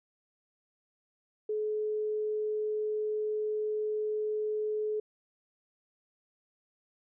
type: tone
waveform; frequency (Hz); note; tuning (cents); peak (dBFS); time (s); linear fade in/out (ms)
sine; 427; G#4; +48; -29; 1.49-5; 5
effects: none